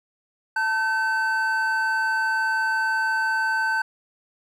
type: tone pair together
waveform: triangle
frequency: 889 / 1534.8 Hz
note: A5 / G6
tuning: +18 / -37 cents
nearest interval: major sixth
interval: 945 cents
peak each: -24 / -20 dBFS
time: 0.56-3.82 s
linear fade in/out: 5 ms
effects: none